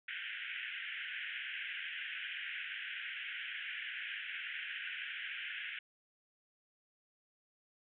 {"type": "band-pass noise", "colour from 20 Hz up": "pink", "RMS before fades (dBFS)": -43, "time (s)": [0.08, 5.79], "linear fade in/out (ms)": 5, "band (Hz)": [1500, 3200], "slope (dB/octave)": 96, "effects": []}